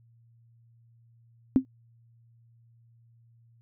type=tone with exponential decay; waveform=sine; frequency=261.6 Hz; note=C4; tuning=in tune; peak=-12 dBFS; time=1.56-1.65 s; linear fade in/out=0 ms; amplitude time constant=19 ms; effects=added 116 Hz sine -57 dBFS peak until 3.61 s